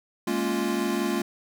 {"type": "chord", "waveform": "square", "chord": "Bb minor seventh", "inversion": "third", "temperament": "equal", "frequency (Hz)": [207.7, 233.1, 277.2, 349.2], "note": ["Ab3", "Bb3", "Db4", "F4"], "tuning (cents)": [0, 0, 0, 0], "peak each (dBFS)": [-31, -31, -32, -29], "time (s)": [0.27, 1.22], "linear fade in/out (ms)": 5, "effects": []}